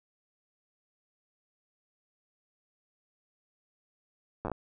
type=slowing click train; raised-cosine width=1 ms; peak=-20 dBFS; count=6; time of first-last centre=4.45-4.517 s; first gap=9 ms; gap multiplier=1.2; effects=none

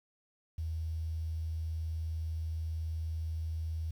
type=tone; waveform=sine; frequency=80.5 Hz; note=E2; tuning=41 cents flat; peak=-33 dBFS; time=0.58-3.91 s; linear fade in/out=5 ms; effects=10-bit

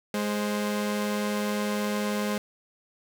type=tone pair together; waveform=sawtooth; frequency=207.9 / 524 Hz; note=G#3 / C5; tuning=+2 / +2 cents; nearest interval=octave + major third; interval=1600 cents; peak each=-23 / -29 dBFS; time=0.14-2.38 s; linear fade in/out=2 ms; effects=none

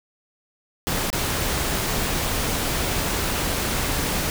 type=noise with dropouts; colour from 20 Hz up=pink; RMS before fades=-24 dBFS; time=0.87-4.3 s; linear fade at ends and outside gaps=0 ms; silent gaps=1.102-1.129 s; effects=none

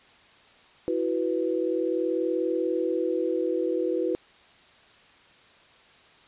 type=chord; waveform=sine; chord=E suspended second; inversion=none; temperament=equal; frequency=329.6 / 370 / 493.9 Hz; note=E4 / F#4 / B4; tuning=0 / 0 / 0 cents; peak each=-28 dBFS; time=0.88-4.15 s; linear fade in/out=0 ms; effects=white hiss -55 dBFS RMS until 6.27 s + resampled to 8000 Hz

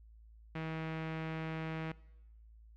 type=tone with low-pass filter; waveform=sawtooth; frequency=160.1 Hz; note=D#3; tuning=50 cents sharp; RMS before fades=-40 dBFS; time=0.55-1.92 s; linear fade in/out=5 ms; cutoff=2400 Hz; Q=1.8; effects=noise-tail reverb RT60 0.9 s tail -20 dB re dry + added 55 Hz sine -55 dBFS peak until 2.76 s

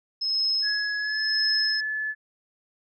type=tone with tremolo; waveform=sine; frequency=5170 Hz; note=E8; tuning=34 cents flat; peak=-21 dBFS; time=0.21-1.81 s; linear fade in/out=10 ms; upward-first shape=sine; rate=0.96 Hz; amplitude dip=80%
type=tone with pitch glide; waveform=sine; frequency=1679 to 1728.2 Hz; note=G#6 to A6; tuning=+18 to -32 cents; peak=-26 dBFS; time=0.62-2.15 s; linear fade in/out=50 ms; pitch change=+50 cents; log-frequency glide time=0.98-1.2 s
effects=none

